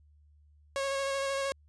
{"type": "tone with vibrato", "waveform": "sawtooth", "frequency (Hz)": 548, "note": "C#5", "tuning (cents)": -20, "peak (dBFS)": -26, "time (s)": [0.76, 1.52], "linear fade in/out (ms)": 0, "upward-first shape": "square", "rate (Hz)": 13, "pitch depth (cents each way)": 13, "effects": ["added 74 Hz sine -58 dBFS peak until 1.68 s", "resampled to 22050 Hz"]}